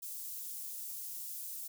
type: high-pass noise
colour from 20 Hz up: white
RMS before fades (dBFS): -43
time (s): 0.02-1.68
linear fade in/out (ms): 10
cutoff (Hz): 8500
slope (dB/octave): 12
effects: none